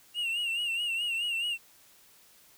triangle tone with vibrato, 2794 Hz, F7, in tune, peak -27 dBFS, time 0.14-1.58 s, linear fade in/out 50 ms, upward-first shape sine, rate 4.7 Hz, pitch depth 72 cents each way, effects white hiss -59 dBFS RMS until 2.57 s

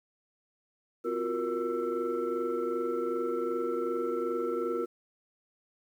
sine tone cluster, 256.3 / 347.2 / 369.8 / 469.6 / 1330 Hz, C4 / F4 / F#4 / A#4 / E6, -36 / -10 / -1 / +13 / +15 cents, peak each -39 / -33 / -35 / -31 / -38 dBFS, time 1.04-4.86 s, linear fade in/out 20 ms, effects tanh soft clip ceiling -22 dBFS + 10-bit

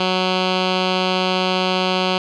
10% pulse tone with low-pass filter, 185 Hz, F#3, in tune, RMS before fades -19 dBFS, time 0-2.18 s, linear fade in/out 2 ms, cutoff 3700 Hz, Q 4.8, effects none

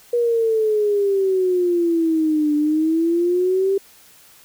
sine exponential two-way sweep, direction down then up, 482.2 to 295.4 to 395.5 Hz, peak -15 dBFS, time 0.13-3.78 s, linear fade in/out 5 ms, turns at 2.55 s, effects white hiss -49 dBFS RMS until 4.44 s

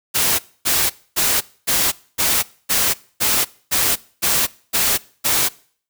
white noise bursts, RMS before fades -17 dBFS, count 11, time 0.14-5.49 s, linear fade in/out 20 ms, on 250 ms, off 260 ms, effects noise-tail reverb RT60 0.5 s tail -22 dB re dry

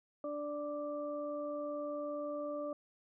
harmonic tone, 293.7 Hz, D4, in tune, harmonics 1 / 2 / 4, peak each -43 / -38 / -47 dBFS, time 0.24-2.73 s, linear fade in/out 2 ms, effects none

